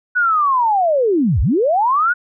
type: linear two-way sweep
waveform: sine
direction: down then up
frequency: 1495 to 50.5 to 1495 Hz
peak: -12 dBFS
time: 0.15-2.14 s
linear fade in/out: 20 ms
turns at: 1.41 s
effects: none